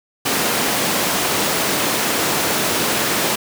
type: high-pass noise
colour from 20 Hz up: pink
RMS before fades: -19 dBFS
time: 0.25-3.36 s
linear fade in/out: 10 ms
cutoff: 220 Hz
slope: 12 dB/octave
effects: none